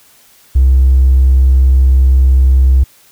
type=tone with hard clipping; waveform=sine; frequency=65.41 Hz; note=C2; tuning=in tune; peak=-5 dBFS; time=0.55-2.84 s; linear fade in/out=10 ms; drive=1 dB; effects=white hiss -46 dBFS RMS until 3.11 s